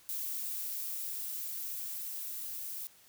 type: noise with level ramp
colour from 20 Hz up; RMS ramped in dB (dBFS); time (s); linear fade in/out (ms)
violet; -37 to -41; 0.09-2.87; 0
effects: white hiss -61 dBFS RMS until 3.08 s